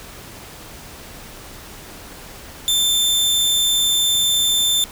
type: tone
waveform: sawtooth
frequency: 3554 Hz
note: A7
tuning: 17 cents sharp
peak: -12 dBFS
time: 2.68-4.84 s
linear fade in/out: 0 ms
effects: pink hiss -38 dBFS RMS until 4.91 s